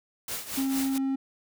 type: noise with tremolo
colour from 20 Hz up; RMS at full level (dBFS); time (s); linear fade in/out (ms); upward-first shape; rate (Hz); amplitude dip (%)
white; -32; 0.28-0.98; 2; triangle; 4.4; 80
type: tone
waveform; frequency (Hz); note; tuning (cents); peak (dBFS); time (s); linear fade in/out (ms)
triangle; 268.9; C4; +47; -23; 0.57-1.16; 10
effects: none